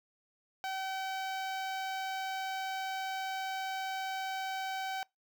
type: tone with notch filter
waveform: sawtooth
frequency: 765 Hz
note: G5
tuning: 42 cents flat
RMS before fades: -37 dBFS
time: 0.64-5.03 s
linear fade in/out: 0 ms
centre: 9800 Hz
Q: 0.75
effects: noise-tail reverb RT60 0.2 s tail -25 dB re dry